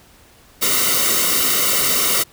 white noise with comb filter, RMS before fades -17 dBFS, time 0.61-2.24 s, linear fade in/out 20 ms, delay 1.2 ms, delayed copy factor -0.75, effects pink hiss -49 dBFS RMS until 2.32 s

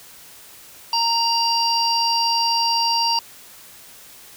harmonic tone with a mistuned harmonic, 936 Hz, A#5, 7 cents sharp, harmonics 1 / 3 / 5 / 6, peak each -20 / -28 / -20 / -29 dBFS, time 0.93-3.19 s, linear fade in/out 2 ms, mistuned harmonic 1, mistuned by -18 cents, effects white hiss -44 dBFS RMS until 4.36 s

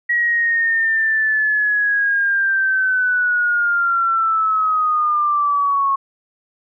sine linear sweep, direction down, 1915 to 1091 Hz, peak -14 dBFS, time 0.09-5.96 s, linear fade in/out 10 ms, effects none

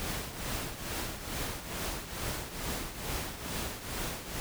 pink noise with tremolo, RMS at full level -34 dBFS, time 0-4.4 s, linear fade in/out 0 ms, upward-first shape triangle, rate 2.3 Hz, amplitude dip 70%, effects none

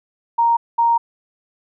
sine tone pair in turn, 932.3 / 932.3 Hz, A#5 / A#5, 0 / 0 cents, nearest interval unison, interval 0 cents, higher neither, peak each -12 dBFS, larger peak neither, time 0.38-0.57 / 0.78-0.98 s, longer second, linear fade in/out 10 ms, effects none

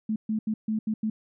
sine tone bursts at uneven times, 217.5 Hz, A3, 20 cents flat, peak -24 dBFS, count 6, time 0.09-0.16 / 0.29-0.39 / 0.47-0.54 / 0.68-0.79 / 0.87-0.94 / 1.03-1.1 s, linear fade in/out 5 ms, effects none

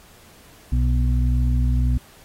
harmonic tone, 61.74 Hz, B1, in tune, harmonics 1 / 2 / 4, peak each -17 / -23 / -29 dBFS, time 0.72-1.98 s, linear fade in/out 5 ms, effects pink hiss -50 dBFS RMS until 2.24 s + AAC 48 kbps

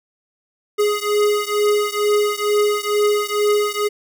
square beating tone pair, 415.3 / 417.5 Hz, G#4 / G#4, 0 / +9 cents, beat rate 2.2 Hz, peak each -19 / -20 dBFS, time 0.78-3.89 s, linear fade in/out 20 ms, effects none

